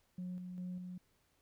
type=tone with tremolo; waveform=sine; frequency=180.8 Hz; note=F#3; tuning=40 cents flat; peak=-38 dBFS; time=0.18-0.98 s; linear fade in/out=5 ms; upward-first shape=square; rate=2.5 Hz; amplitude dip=40%; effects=tanh soft clip ceiling -37 dBFS + pink hiss -75 dBFS RMS until 1.41 s